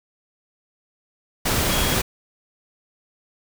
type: tone in noise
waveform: sine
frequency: 3294 Hz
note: G#7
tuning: 15 cents flat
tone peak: -29 dBFS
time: 1.7-1.95 s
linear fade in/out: 10 ms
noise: pink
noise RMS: -21 dBFS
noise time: 1.45-2.02 s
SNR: -11 dB
effects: none